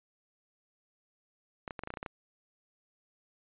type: clicks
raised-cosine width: 0.5 ms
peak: -23 dBFS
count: 10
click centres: 1.678 / 1.708 / 1.792 / 1.836 / 1.874 / 1.904 / 1.939 / 1.972 / 2.029 / 2.062 s
effects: resampled to 8000 Hz